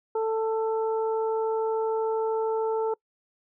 harmonic tone, 443.4 Hz, A4, 13 cents sharp, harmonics 1 / 2 / 3, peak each -24 / -31 / -40 dBFS, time 0.15-2.94 s, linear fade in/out 5 ms, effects noise-tail reverb RT60 0.1 s tail -25 dB re dry

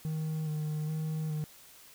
triangle tone with vibrato, 154.9 Hz, D#3, 7 cents flat, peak -29 dBFS, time 0.05-1.44 s, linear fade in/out 0 ms, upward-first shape square, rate 1.2 Hz, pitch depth 22 cents each way, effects white hiss -55 dBFS RMS until 1.94 s

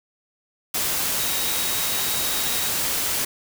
sine tone in noise, 3801 Hz, A#7, 33 cents sharp, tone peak -32 dBFS, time 1.19-2.69 s, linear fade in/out 5 ms, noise white, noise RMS -24 dBFS, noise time 0.74-3.25 s, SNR -11 dB, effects none

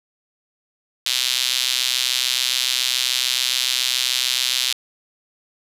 sawtooth tone with high-pass filter, 127 Hz, B2, 49 cents sharp, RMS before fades -21 dBFS, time 1.06-4.73 s, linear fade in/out 5 ms, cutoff 3600 Hz, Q 2.3, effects resampled to 32000 Hz + 7-bit

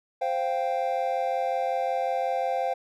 triangle chord, C suspended fourth, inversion none, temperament equal, 523.3 / 698.5 / 784 Hz, C5 / F5 / G5, 0 / 0 / 0 cents, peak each -27 dBFS, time 0.21-2.74 s, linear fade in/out 10 ms, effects none

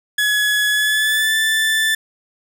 30% pulse tone with pitch glide, 1692 to 1761.8 Hz, G#6 to A6, +32 to +2 cents, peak -12 dBFS, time 0.18-1.95 s, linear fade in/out 5 ms, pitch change +70 cents, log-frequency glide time 0.69-1.35 s, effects none

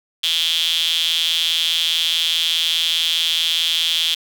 sawtooth tone with high-pass filter, 164.81 Hz, E3, in tune, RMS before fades -19 dBFS, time 0.23-4.15 s, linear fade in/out 10 ms, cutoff 3300 Hz, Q 9.1, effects 7-bit

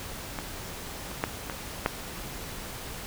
clicks, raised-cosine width 0.5 ms, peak -17 / -24 / -10 / -18 / -8 dBFS, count 5, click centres 0.388 / 1.115 / 1.239 / 1.498 / 1.861 s, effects pink hiss -39 dBFS RMS until 3.06 s

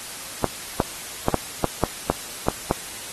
clicks, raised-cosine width 1 ms, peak -4 dBFS, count 9, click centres 0.443 / 0.802 / 1.284 / 1.343 / 1.643 / 1.837 / 2.1 / 2.485 / 2.711 s, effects white hiss -35 dBFS RMS until 3.12 s + AAC 32 kbps

